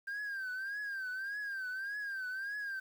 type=tone with vibrato; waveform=sine; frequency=1586 Hz; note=G6; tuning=20 cents sharp; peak=-34 dBFS; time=0.07-2.8 s; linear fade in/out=10 ms; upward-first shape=triangle; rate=1.7 Hz; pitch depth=120 cents each way; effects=tanh soft clip ceiling -36 dBFS + 10-bit